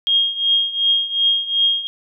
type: tone with tremolo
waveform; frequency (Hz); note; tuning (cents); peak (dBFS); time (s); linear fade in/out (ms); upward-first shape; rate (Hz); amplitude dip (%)
sine; 3246; G#7; -40; -11; 0.07-1.87; 0; triangle; 2.7; 85
effects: none